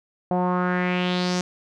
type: tone with low-pass filter sweep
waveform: sawtooth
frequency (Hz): 180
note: F#3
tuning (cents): -47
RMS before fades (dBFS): -23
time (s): 0.31-1.41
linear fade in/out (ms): 0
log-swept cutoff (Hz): 720 to 6300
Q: 3.4
effects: none